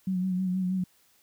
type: tone with vibrato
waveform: sine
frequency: 185 Hz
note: F#3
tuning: in tune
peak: -25 dBFS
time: 0.07-0.84 s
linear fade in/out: 5 ms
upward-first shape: sine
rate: 6.3 Hz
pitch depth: 39 cents each way
effects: white hiss -64 dBFS RMS until 1.22 s